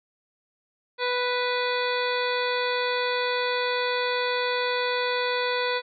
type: harmonic tone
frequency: 493.9 Hz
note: B4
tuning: in tune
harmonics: 1 / 2 / 3 / 4 / 5 / 7 / 8 / 9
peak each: -27 / -30 / -32 / -33 / -34 / -35 / -36 / -37 dBFS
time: 0.98-5.82 s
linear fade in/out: 50 ms
effects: none